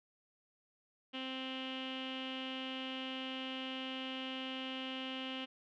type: tone with low-pass filter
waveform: sawtooth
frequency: 261.6 Hz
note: C4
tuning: in tune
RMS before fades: -42 dBFS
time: 1.13-5.46 s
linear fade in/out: 20 ms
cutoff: 3000 Hz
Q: 9.5
effects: none